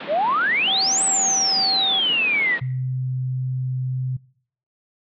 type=band-pass noise; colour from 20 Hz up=pink; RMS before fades=-35 dBFS; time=0-2.6 s; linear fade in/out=5 ms; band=170 to 3800 Hz; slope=48 dB/octave
type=exponential two-way sweep; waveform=sine; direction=up then down; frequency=535 to 8190 to 1841 Hz; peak=-17 dBFS; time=0.07-2.59 s; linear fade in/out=50 ms; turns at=1.03 s
type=tone with tremolo; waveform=sine; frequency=771 Hz; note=G5; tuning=29 cents flat; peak=-26 dBFS; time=0.67-2 s; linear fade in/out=10 ms; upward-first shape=sine; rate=2.2 Hz; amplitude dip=25%
type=tone; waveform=sine; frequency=128.7 Hz; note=C3; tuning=28 cents flat; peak=-22 dBFS; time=2.61-4.17 s; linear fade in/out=10 ms
effects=noise-tail reverb RT60 0.6 s tail -22 dB re dry